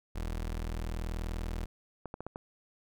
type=tone; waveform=30% pulse; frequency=40.5 Hz; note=E1; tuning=30 cents flat; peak=-31 dBFS; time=0.15-1.66 s; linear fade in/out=10 ms
type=clicks; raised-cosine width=1 ms; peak=-25 dBFS; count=5; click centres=2.057 / 2.141 / 2.206 / 2.266 / 2.359 s
effects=none